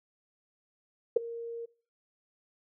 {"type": "tone with ADSR envelope", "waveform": "sine", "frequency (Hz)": 465.2, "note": "A#4", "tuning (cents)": -4, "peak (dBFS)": -16, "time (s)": [1.16, 1.66], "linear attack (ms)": 7, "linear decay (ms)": 10, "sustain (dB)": -20, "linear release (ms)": 13, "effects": ["noise-tail reverb RT60 0.4 s tail -21 dB re dry"]}